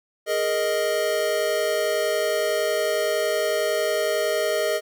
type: chord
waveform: square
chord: Ab suspended second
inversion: none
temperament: equal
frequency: 415.3 / 466.2 / 622.3 Hz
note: Ab4 / Bb4 / Eb5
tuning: 0 / 0 / 0 cents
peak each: -28 / -28 / -24 dBFS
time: 0.26-4.81 s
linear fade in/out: 50 ms
effects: none